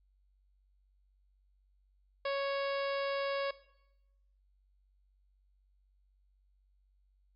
harmonic tone with a mistuned harmonic, 554.4 Hz, C#5, in tune, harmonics 1 / 2 / 3 / 4 / 5 / 6 / 7 / 8 / 9, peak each -33 / -39 / -43 / -45 / -47 / -49 / -50 / -51 / -52 dBFS, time 2.25-3.51 s, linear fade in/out 5 ms, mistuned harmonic 8, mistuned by +21 cents, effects noise-tail reverb RT60 0.9 s tail -18 dB re dry + added 48 Hz sine -67 dBFS peak until 7.35 s

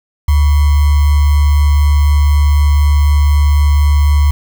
sine tone with sample-and-hold, 73 Hz, D2, 10 cents flat, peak -6 dBFS, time 0.28-4.31 s, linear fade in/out 5 ms, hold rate 1050 Hz, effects none

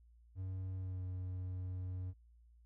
triangle tone with pitch glide, 93.8 to 91.92 Hz, F#2 to F#2, +24 to -11 cents, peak -37 dBFS, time 0.35-2.14 s, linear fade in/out 50 ms, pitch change -35 cents, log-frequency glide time 0.77-1.02 s, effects added 58 Hz sine -61 dBFS peak until 2.65 s

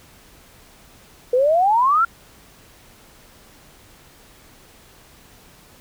sine exponential sweep, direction up, 480 to 1408 Hz, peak -13 dBFS, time 1.33-2.05 s, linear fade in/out 5 ms, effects pink hiss -49 dBFS RMS until 5.8 s

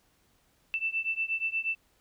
sine beating tone pair, 2657 / 2665.4 Hz, E7 / E7, +13 / +19 cents, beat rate 8.4 Hz, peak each -31 / -32 dBFS, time 0.74-1.75 s, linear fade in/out 0 ms, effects pink hiss -68 dBFS RMS until 2 s

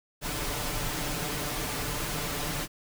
pink noise with comb filter, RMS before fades -32 dBFS, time 0.21-2.68 s, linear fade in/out 50 ms, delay 6.8 ms, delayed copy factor +0.6, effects none

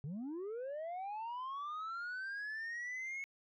sine linear sweep, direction up, 130.81 to 2200 Hz, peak -37 dBFS, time 0.04-3.24 s, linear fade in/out 0 ms, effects tanh soft clip ceiling -39 dBFS

